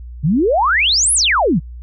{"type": "exponential two-way sweep", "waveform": "sine", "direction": "up then down", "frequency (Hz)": [133.5, 11175, 133.5], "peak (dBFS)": -11, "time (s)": [0.23, 1.6], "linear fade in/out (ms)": 20, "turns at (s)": 1.13, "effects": ["added 60 Hz sine -29 dBFS peak until 1.82 s"]}